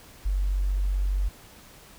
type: tone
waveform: sine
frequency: 47.47 Hz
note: F#1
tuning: 45 cents sharp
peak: -22 dBFS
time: 0.25-1.29 s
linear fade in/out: 10 ms
effects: pink hiss -50 dBFS RMS until 1.98 s